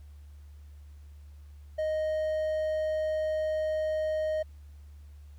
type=tone; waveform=triangle; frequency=622.3 Hz; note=D#5; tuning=in tune; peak=-25 dBFS; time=1.78-4.43 s; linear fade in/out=10 ms; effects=added 73 Hz sine -46 dBFS peak until 5.38 s + pink hiss -68 dBFS RMS until 5.38 s